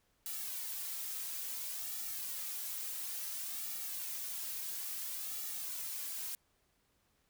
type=noise with flanger; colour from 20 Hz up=blue; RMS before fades=-41 dBFS; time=0.26-6.35 s; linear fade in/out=0 ms; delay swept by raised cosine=1.9 to 3.5 ms; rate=0.58 Hz; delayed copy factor=-0.75; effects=pink hiss -75 dBFS RMS until 7.29 s